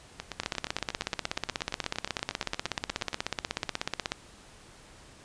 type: two click trains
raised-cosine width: 0.2 ms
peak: -11 / -17 dBFS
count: 62 / 26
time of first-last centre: 0.4-4.12 / 0.2-3.131 s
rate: 16.4 / 8.53 Hz
effects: pink hiss -53 dBFS RMS until 5.24 s + resampled to 22050 Hz